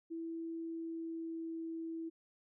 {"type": "tone with pitch glide", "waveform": "sine", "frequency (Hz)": [329.6, 327.5], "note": ["E4", "E4"], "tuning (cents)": [0, -11], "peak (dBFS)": -39, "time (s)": [0.1, 2.1], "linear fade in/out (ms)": 20, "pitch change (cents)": -11, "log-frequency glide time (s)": [0.59, 1.59], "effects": []}